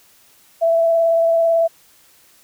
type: tone with vibrato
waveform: sine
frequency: 664 Hz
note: E5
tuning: 12 cents sharp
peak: -12 dBFS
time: 0.61-1.68 s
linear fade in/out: 20 ms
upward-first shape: triangle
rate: 18 Hz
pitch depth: 17 cents each way
effects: white hiss -52 dBFS RMS until 2.43 s